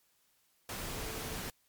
sine tone in noise, 440 Hz, A4, in tune, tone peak -48 dBFS, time 0.97-1.36 s, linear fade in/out 2 ms, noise pink, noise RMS -40 dBFS, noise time 0.69-1.5 s, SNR -11 dB, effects white hiss -72 dBFS RMS until 1.68 s + MP3 96 kbps

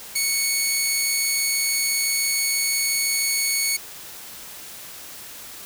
10% pulse tone, 2217 Hz, C#7, in tune, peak -11 dBFS, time 0.15-3.77 s, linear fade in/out 10 ms, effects white hiss -39 dBFS RMS until 5.65 s

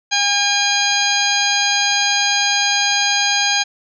harmonic tone, 811 Hz, G#5, 41 cents flat, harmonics 1 / 2 / 3 / 4 / 5 / 6 / 8, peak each -22 / -22 / -22 / -22 / -22 / -22 / -22 dBFS, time 0.11-3.64 s, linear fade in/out 20 ms, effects none

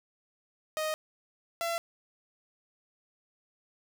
sawtooth tone pair in turn, 622.3 / 675.7 Hz, D#5 / E5, 0 / +43 cents, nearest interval minor second, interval 143 cents, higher second, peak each -26 dBFS, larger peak neither, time 0.77-0.94 / 1.61-1.78 s, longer neither, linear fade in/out 0 ms, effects none

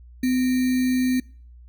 sine tone with sample-and-hold, 254.1 Hz, B3, 49 cents sharp, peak -18 dBFS, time 0.23-1.2 s, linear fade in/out 5 ms, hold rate 2100 Hz, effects noise-tail reverb RT60 0.5 s tail -25 dB re dry + added 60 Hz sine -43 dBFS peak until 1.68 s

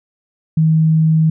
sine tone, 158.9 Hz, D#3, 37 cents sharp, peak -9 dBFS, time 0.57-1.3 s, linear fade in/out 5 ms, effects none

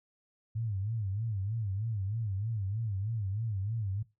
sine tone with vibrato, 104.8 Hz, G#2, 16 cents sharp, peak -31 dBFS, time 0.55-4.03 s, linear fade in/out 10 ms, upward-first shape sine, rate 3.2 Hz, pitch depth 170 cents each way, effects noise-tail reverb RT60 0.2 s tail -17 dB re dry

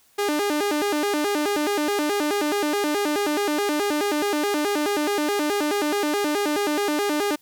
sawtooth tone with vibrato, 349.1 Hz, F4, 1 cent flat, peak -17 dBFS, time 0.18-7.36 s, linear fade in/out 10 ms, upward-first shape square, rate 4.7 Hz, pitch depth 270 cents each way, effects white hiss -59 dBFS RMS until 7.41 s

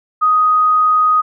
sine tone, 1249 Hz, D#6, 6 cents sharp, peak -9 dBFS, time 0.21-1.22 s, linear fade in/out 20 ms, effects none

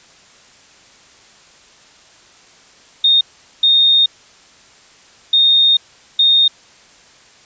sine tone bursts at uneven times, 3683 Hz, A#7, 22 cents flat, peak -8 dBFS, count 4, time 3.04-3.21 / 3.63-4.06 / 5.33-5.77 / 6.19-6.48 s, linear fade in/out 5 ms, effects white hiss -46 dBFS RMS until 7.45 s + resampled to 16000 Hz

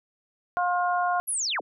harmonic tone, 355.5 Hz, F4, 31 cents sharp, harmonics 2 / 3 / 4, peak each -24 / -28 / -30 dBFS, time 0.57-1.2 s, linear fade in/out 0 ms
sine linear sweep, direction down, 11620 to 126.9 Hz, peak -25 dBFS, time 1.27-1.61 s, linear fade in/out 20 ms
effects none

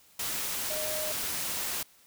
sine tone in noise, 616 Hz, D#5, 17 cents flat, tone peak -35 dBFS, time 0.7-1.12 s, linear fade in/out 5 ms, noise white, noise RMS -33 dBFS, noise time 0.19-1.83 s, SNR -5 dB, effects white hiss -60 dBFS RMS until 2.06 s

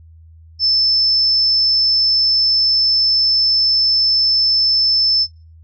sine tone, 5274 Hz, E8, in tune, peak -12 dBFS, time 0.59-5.27 s, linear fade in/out 50 ms, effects noise-tail reverb RT60 0.3 s tail -18 dB re dry + added 81 Hz sine -40 dBFS peak until 5.63 s

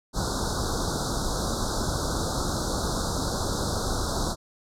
pink band-stop noise, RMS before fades -27 dBFS, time 0.13-4.36 s, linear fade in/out 50 ms, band 1500 to 3700 Hz, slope 96 dB/octave, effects low-pass 8000 Hz 12 dB/octave

